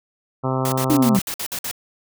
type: harmonic tone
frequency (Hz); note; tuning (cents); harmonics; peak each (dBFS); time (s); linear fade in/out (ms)
130.81; C3; 0; 1 / 2 / 3 / 4 / 5 / 6 / 7 / 8 / 9 / 10; -23 / -26 / -28 / -29 / -30 / -31 / -31 / -32 / -33 / -33; 0.43-1.18; 20
type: noise bursts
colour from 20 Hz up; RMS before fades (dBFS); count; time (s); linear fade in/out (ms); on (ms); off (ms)
white; -27; 9; 0.65-1.713; 2; 71; 53
type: linear sweep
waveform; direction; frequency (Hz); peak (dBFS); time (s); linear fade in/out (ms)
sine; down; 311.1 to 185; -14; 0.9-1.19; 0
effects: none